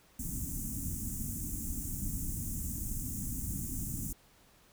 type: band-stop noise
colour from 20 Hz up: pink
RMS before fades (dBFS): -37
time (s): 0.19-4.13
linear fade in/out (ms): 5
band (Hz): 290 to 6600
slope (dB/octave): 48
effects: pink hiss -63 dBFS RMS until 4.72 s